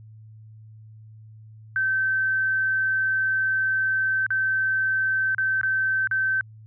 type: tone with dropouts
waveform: sine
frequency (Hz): 1545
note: G6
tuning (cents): -26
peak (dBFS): -20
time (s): 1.76-6.41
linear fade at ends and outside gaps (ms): 1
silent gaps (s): 4.265-4.305 / 5.348-5.382 / 5.613-5.632 / 6.073-6.112
effects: added 109 Hz sine -43 dBFS peak until 6.66 s

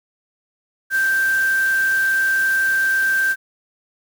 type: tone in noise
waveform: sine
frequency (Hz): 1568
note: G6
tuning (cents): 0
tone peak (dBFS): -15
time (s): 0.9-3.36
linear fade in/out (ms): 50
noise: white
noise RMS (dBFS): -33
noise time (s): 0.9-3.36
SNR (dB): +15
effects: none

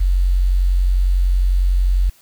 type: tone with quantisation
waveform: sine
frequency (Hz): 45.52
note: F#1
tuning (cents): -28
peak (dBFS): -12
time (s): 0-2.1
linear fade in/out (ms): 10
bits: 7
effects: white hiss -52 dBFS RMS until 2.21 s

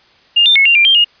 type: tone with pitch steps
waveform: sine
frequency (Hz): 2819 / 3589 / 2189 / 2779 / 2380 / 3174 / 2855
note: F7 / A7 / C#7 / F7 / D7 / G7 / F7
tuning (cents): +16 / +34 / -22 / -9 / +22 / +21 / +37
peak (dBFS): -6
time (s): 0.36-1.046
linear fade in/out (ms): 10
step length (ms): 98
effects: white hiss -49 dBFS RMS until 1.2 s + resampled to 11025 Hz

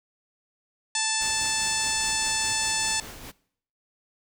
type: harmonic tone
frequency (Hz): 880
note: A5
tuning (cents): 0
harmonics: 1 / 2 / 3 / 4 / 5 / 6 / 7 / 8 / 9 / 10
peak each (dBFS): -33 / -33 / -33 / -33 / -33 / -33 / -33 / -33 / -33 / -33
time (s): 0.95-3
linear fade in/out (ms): 2
type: noise with tremolo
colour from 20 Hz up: pink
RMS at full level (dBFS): -40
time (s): 1.2-3.32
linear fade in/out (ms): 20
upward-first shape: sine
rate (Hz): 4.9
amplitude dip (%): 40
effects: noise-tail reverb RT60 0.6 s tail -21 dB re dry

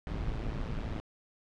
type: noise with amplitude modulation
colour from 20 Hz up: brown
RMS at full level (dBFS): -32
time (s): 0.07-1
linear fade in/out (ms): 0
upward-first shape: sine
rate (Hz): 109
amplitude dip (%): 65
effects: low-pass 4000 Hz 12 dB/octave

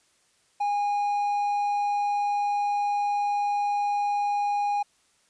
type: tone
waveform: triangle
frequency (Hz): 819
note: G#5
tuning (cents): -24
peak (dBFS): -21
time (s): 0.6-4.83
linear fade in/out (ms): 10
effects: white hiss -65 dBFS RMS until 5.29 s + resampled to 22050 Hz

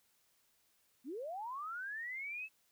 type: linear sweep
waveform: sine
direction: up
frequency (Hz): 226.8 to 2637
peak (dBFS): -40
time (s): 1.04-2.49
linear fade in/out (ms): 50
effects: white hiss -74 dBFS RMS until 2.71 s

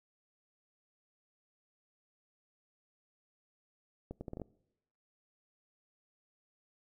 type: accelerating click train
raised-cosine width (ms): 2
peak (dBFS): -28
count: 7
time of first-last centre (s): 4.11-4.417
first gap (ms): 100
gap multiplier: 0.72
effects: noise-tail reverb RT60 0.9 s tail -24 dB re dry

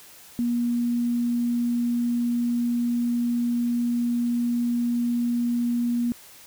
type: tone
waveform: sine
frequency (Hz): 239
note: A#3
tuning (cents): +43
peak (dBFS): -21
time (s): 0.39-6.12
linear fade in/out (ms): 0
effects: white hiss -48 dBFS RMS until 6.46 s

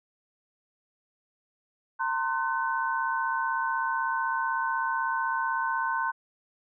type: tone cluster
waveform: sine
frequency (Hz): 913 / 1049 / 1512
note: A#5 / C6 / F#6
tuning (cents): -36 / +4 / +37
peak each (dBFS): -30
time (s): 1.99-6.12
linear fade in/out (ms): 20
effects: none

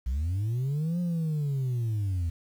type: linear two-way sweep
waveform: sine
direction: up then down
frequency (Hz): 57.4 to 178.2 to 81.1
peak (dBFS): -23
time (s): 0.06-2.3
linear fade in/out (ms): 10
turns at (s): 1
effects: tanh soft clip ceiling -25 dBFS + 9-bit

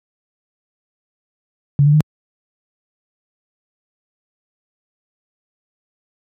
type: tone with pitch steps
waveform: sine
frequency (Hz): 142.3 / 147.32 / 152.51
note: C#3 / D3 / D#3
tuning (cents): +46 / +6 / -34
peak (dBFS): -8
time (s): 1.79-2.006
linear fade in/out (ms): 0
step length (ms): 72
effects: high-pass 80 Hz 12 dB/octave

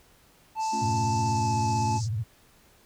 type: tone with pitch glide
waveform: triangle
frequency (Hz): 880 to 867.4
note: A5 to A5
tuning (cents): 0 to -25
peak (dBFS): -24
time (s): 0.55-2.01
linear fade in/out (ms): 50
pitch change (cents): -25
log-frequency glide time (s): 1.26-1.53
type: band-pass noise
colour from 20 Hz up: pink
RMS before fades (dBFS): -41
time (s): 0.59-2.09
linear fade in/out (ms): 50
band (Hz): 4700 to 7400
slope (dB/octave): 48
type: chord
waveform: triangle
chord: A augmented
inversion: none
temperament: equal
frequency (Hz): 220 / 277.2 / 349.2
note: A3 / C#4 / E#4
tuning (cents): 0 / 0 / 0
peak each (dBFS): -32 / -36 / -37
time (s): 0.72-1.99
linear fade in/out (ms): 20
type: tone with vibrato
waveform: sine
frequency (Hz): 110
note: A2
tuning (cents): 0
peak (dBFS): -26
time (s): 0.81-2.24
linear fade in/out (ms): 20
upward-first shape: sine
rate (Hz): 16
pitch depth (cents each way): 190
effects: pink hiss -59 dBFS RMS until 2.85 s

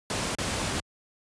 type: noise with dropouts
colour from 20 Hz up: pink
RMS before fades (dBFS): -29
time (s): 0.1-0.8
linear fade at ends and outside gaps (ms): 1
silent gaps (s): 0.351-0.385
effects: high-pass 60 Hz 12 dB/octave + resampled to 22050 Hz

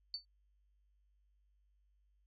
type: tone with exponential decay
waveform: sine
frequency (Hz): 4500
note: C#8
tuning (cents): +25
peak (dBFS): -34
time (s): 0.14-0.25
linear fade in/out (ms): 1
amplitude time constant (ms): 23
effects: added 50 Hz sine -70 dBFS peak until 2.26 s + AAC 32 kbps

